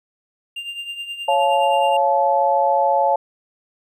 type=tone with tremolo; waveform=triangle; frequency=2794 Hz; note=F7; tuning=in tune; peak=-23 dBFS; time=0.56-1.97 s; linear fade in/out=5 ms; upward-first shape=triangle; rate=9.5 Hz; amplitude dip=70%
type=chord; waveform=sine; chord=Db augmented; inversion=none; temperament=just; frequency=554.4 / 693 / 866.2 Hz; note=Db5 / F5 / A5; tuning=0 / -14 / -27 cents; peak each=-19 / -20 / -17 dBFS; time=1.28-3.16 s; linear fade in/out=5 ms
effects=none